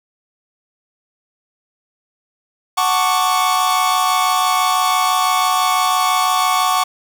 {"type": "chord", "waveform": "45% pulse", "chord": "D major seventh", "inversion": "first", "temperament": "equal", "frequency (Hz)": [740, 880, 1108.7, 1174.7], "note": ["F#5", "A5", "C#6", "D6"], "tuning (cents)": [0, 0, 0, 0], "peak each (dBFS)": [-19, -23, -17, -21], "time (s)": [2.77, 6.84], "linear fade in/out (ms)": 10, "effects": []}